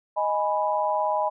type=chord; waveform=sine; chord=G# minor; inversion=second; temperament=equal; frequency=622.3 / 830.6 / 987.8 Hz; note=D#5 / G#5 / B5; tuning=0 / 0 / 0 cents; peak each=-26 dBFS; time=0.16-1.3 s; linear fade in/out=20 ms; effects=none